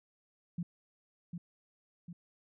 sine tone with echo, 172.7 Hz, F3, 19 cents flat, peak -33 dBFS, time 0.58-0.63 s, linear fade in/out 5 ms, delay 750 ms, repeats 2, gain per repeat -5 dB, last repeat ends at 2.13 s, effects none

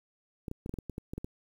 clicks, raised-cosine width 3 ms, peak -24 dBFS, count 11, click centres 0.482 / 0.514 / 0.661 / 0.694 / 0.74 / 0.787 / 0.897 / 0.981 / 1.135 / 1.18 / 1.245 s, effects 9-bit

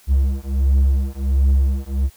triangle beating tone pair, 67 / 68.4 Hz, C2 / C#2, +42 / -23 cents, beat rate 1.4 Hz, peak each -15 dBFS, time 0.07-2.1 s, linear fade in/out 50 ms, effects white hiss -51 dBFS RMS until 2.16 s

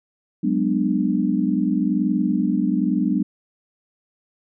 sine chord, G# half-diminished seventh, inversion third, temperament just, 186.89 / 207.7 / 249.2 / 299 Hz, F#3 / G#3 / B3 / D4, +18 / 0 / +16 / +31 cents, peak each -23 dBFS, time 0.43-3.23 s, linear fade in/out 10 ms, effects none

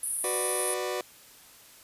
pink band-pass noise, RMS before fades -32 dBFS, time 0.03-0.74 s, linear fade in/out 2 ms, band 9400 to 11000 Hz, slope 96 dB/octave
sawtooth chord, B minor, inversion second, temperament just, 370.4 / 493.9 / 592.7 Hz, F#4 / B4 / D5, +2 / 0 / +16 cents, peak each -29 / -30 / -31 dBFS, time 0.24-1.01 s, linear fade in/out 2 ms
effects white hiss -53 dBFS RMS until 1.83 s + resampled to 32000 Hz

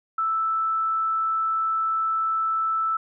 sine tone, 1318.5 Hz, E6, in tune, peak -21 dBFS, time 0.18-2.97 s, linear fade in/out 5 ms, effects none

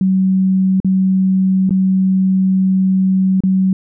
sine tone with dropouts, 189.1 Hz, F#3, 38 cents sharp, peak -10 dBFS, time 0.01-3.73 s, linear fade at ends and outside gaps 2 ms, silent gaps 0.802-0.846 / 1.694-1.707 / 3.405-3.436 s, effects none

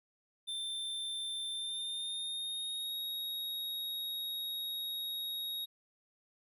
square tone with pitch glide, 3567 to 3770 Hz, A7 to A#7, +23 to +19 cents, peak -37 dBFS, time 0.47-5.66 s, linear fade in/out 20 ms, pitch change +96 cents, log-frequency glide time 1.52-2.96 s, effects none

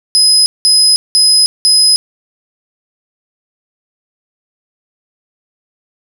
35% pulse tone bursts, 5050 Hz, D#8, 25 cents sharp, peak -3 dBFS, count 4, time 0.15-1.96 s, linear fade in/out 0 ms, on 310 ms, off 190 ms, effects none

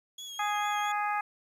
30% pulse tone with vibrato, 3322 Hz, G#7, in tune, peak -37 dBFS, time 0.18-0.92 s, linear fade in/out 5 ms, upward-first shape triangle, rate 4.5 Hz, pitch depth 40 cents each way
harmonic tone, 415.3 Hz, G#4, in tune, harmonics 2 / 3 / 4 / 5 / 6, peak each -30 / -33 / -37 / -39 / -42 dBFS, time 0.39-1.21 s, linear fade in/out 5 ms
effects resampled to 32000 Hz + 10-bit

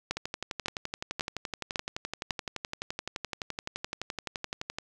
two click trains, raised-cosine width 0.2 ms, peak -12 / -16 dBFS, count 5 / 55, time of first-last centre 0.11-2.308 / 0.17-4.785 s, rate 1.82 / 11.7 Hz, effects none

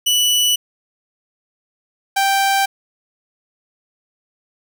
sawtooth tone pair in turn, 2960 / 784 Hz, F#7 / G5, 0 / 0 cents, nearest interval octave + major seventh, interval 2300 cents, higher first, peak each -10 dBFS, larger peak neither, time 0.06-0.56 / 2.16-2.66 s, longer neither, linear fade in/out 10 ms, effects none

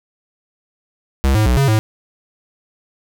square tone with pitch steps, 67.5 / 107.8 / 61.5 / 137.7 / 109 Hz, C#2 / A2 / B1 / C#3 / A2, -45 / -35 / -7 / -11 / -16 cents, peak -12 dBFS, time 1.24-1.79 s, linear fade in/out 0 ms, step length 110 ms, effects none

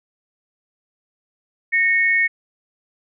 sine tone pair together, 1851 / 2201 Hz, A#6 / C#7, -13 / -13 cents, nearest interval minor third, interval 300 cents, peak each -17 dBFS, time 1.72-2.28 s, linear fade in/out 20 ms, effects none

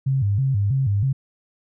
sine tone with vibrato, 116.5 Hz, A#2, 1 cent flat, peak -17 dBFS, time 0.06-1.13 s, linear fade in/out 10 ms, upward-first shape square, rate 3.1 Hz, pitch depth 250 cents each way, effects none

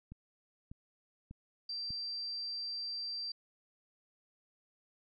click train, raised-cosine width 5 ms, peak -35 dBFS, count 4, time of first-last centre 0.12-1.906 s, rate 1.68 Hz
sine tone, 4700 Hz, D8, 1 cent sharp, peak -37 dBFS, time 1.69-3.32 s, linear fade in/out 5 ms
effects none

